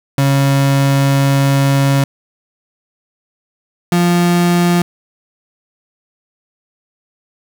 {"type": "tone pair in turn", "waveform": "35% pulse", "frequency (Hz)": [138.1, 174.5], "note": ["C#3", "F3"], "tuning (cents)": [-6, -1], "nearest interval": "major third", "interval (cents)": 405, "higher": "second", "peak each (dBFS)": -8, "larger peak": "neither", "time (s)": [[0.18, 2.04], [3.92, 4.82]], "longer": "first", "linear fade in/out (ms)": 2, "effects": ["7-bit"]}